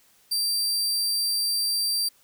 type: tone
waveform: sawtooth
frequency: 4699 Hz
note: D8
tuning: in tune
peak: -20 dBFS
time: 0.31-2.09 s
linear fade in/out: 10 ms
effects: white hiss -60 dBFS RMS until 2.23 s